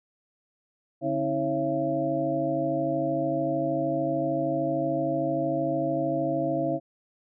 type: tone cluster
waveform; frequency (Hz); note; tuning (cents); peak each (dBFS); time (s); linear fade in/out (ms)
sine; 143.8 / 269.2 / 322.4 / 546 / 674; D3 / C4 / E4 / C#5 / E5; -36 / +49 / -38 / -26 / +38; -34 / -33 / -29 / -31 / -28; 1.01-6.8; 50
effects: none